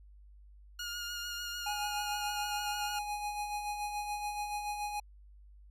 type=tone with vibrato; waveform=15% pulse; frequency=1425 Hz; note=F6; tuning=34 cents sharp; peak=-31 dBFS; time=0.79-2.99 s; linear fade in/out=5 ms; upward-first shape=sine; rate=6.7 Hz; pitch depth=23 cents each way
type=tone with tremolo; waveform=square; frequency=830.6 Hz; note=G#5; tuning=in tune; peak=-34 dBFS; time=1.66-5 s; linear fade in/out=5 ms; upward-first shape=sine; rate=7 Hz; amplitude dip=45%
effects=added 50 Hz sine -53 dBFS peak until 5.7 s + resampled to 32000 Hz